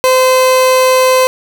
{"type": "tone", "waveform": "30% pulse", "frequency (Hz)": 515, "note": "C5", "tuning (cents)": -28, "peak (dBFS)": -4, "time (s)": [0.04, 1.27], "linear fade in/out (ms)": 0, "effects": []}